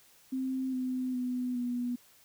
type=tone with pitch steps; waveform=sine; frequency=261.6 / 255.6 / 249.8 / 244.1 Hz; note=C4 / C4 / B3 / B3; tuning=0 / -40 / +20 / -20 cents; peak=-30 dBFS; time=0.32-1.96 s; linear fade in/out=10 ms; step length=410 ms; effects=white hiss -61 dBFS RMS until 2.24 s